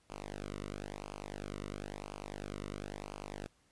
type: tone with flanger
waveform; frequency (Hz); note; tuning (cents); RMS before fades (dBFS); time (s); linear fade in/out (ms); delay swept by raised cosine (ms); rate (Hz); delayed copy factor
sawtooth; 50; G1; +35; -44; 0.09-3.48; 20; 0.53 to 1.23; 0.98; -0.95
effects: pink hiss -71 dBFS RMS until 3.71 s + resampled to 24000 Hz